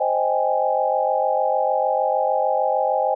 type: chord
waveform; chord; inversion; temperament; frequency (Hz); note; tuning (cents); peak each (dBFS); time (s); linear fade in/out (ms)
sine; Ab major seventh; first; equal; 523.3 / 622.3 / 784 / 830.6; C5 / Eb5 / G5 / Ab5; 0 / 0 / 0 / 0; -23; 0-3.15; 10
effects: none